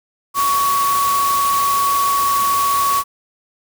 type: tone in noise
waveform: sine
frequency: 1121 Hz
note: C#6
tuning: 19 cents sharp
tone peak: -14 dBFS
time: 0.34-3.04 s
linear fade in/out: 50 ms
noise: white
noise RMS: -24 dBFS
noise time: 0.34-3.04 s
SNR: +7 dB
effects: none